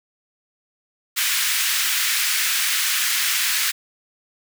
pink high-pass noise, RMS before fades -21 dBFS, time 1.16-3.72 s, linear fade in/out 20 ms, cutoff 1600 Hz, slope 24 dB/octave, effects none

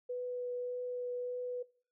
sine tone with vibrato, 493.9 Hz, B4, in tune, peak -35 dBFS, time 0.09-1.63 s, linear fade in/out 10 ms, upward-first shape triangle, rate 1.7 Hz, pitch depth 9 cents each way, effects noise-tail reverb RT60 0.4 s tail -20 dB re dry

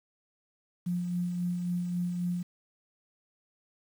sine tone with tremolo, 176.7 Hz, F3, 21 cents sharp, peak -27 dBFS, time 0.86-2.43 s, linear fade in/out 10 ms, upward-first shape sine, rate 3.7 Hz, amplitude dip 35%, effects 9-bit

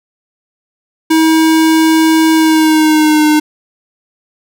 square tone with pitch glide, 320 to 304.1 Hz, D#4 to D#4, +49 to -40 cents, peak -7 dBFS, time 1.1-3.4 s, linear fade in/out 10 ms, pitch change -89 cents, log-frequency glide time 2.34-3.26 s, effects none

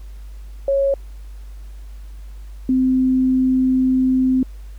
sine tone pair in turn, 551 / 258.7 Hz, C#5 / C4, -11 / -19 cents, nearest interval octave + minor second, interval 1308 cents, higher first, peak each -14 / -13 dBFS, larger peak second, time 0.68-0.94 / 2.69-4.43 s, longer second, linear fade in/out 2 ms, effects added 50 Hz sine -32 dBFS peak until 4.78 s + pink hiss -54 dBFS RMS until 4.78 s

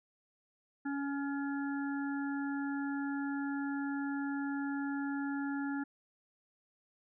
harmonic tone with a mistuned harmonic, 280 Hz, C#4, 18 cents sharp, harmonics 1 / 3 / 5 / 6, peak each -34 / -45 / -45 / -46 dBFS, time 0.85-5.84 s, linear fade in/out 10 ms, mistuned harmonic 6, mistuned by +21 cents, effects none

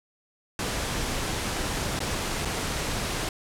pink noise with dropouts, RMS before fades -29 dBFS, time 0.59-3.29 s, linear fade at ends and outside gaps 2 ms, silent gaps 1.992-2.003 / 2.45-2.454 s, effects low-pass 10000 Hz 12 dB/octave

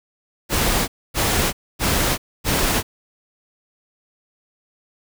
pink noise bursts, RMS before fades -19 dBFS, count 4, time 0.49-2.83 s, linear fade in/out 50 ms, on 390 ms, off 260 ms, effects none

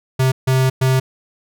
square tone bursts at uneven times, 130.81 Hz, C3, in tune, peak -13 dBFS, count 3, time 0.19-0.32 / 0.47-0.7 / 0.81-1 s, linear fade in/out 10 ms, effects none

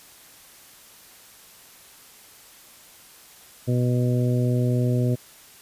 harmonic tone, 123.47 Hz, B2, in tune, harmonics 1 / 2 / 3 / 4 / 5, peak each -20 / -26 / -30 / -32 / -34 dBFS, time 3.67-5.16 s, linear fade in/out 20 ms, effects white hiss -49 dBFS RMS until 5.61 s + resampled to 32000 Hz

